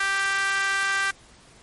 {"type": "tone with high-pass filter", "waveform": "sawtooth", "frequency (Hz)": 392, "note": "G4", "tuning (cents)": 0, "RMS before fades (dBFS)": -24, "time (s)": [0, 1.11], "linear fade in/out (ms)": 5, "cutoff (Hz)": 1500, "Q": 3.6, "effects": ["pink hiss -52 dBFS RMS until 1.62 s", "MP3 48 kbps"]}